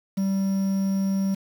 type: tone with quantisation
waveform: triangle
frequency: 194.2 Hz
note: G3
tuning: 16 cents flat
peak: -19 dBFS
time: 0.17-1.35 s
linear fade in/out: 10 ms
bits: 7
effects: none